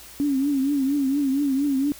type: tone with vibrato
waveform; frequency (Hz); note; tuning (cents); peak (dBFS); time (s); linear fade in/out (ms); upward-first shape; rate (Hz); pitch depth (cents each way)
sine; 277.2; C#4; 0; -19; 0.2-1.92; 0; triangle; 4.3; 110
effects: added 60 Hz sine -54 dBFS peak until 1.99 s + white hiss -44 dBFS RMS until 1.99 s